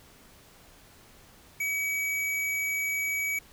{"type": "tone", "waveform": "square", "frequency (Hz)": 2273, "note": "C#7", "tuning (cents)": 43, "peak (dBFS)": -28, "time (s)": [1.6, 3.39], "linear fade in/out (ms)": 5, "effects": ["pink hiss -55 dBFS RMS until 3.52 s"]}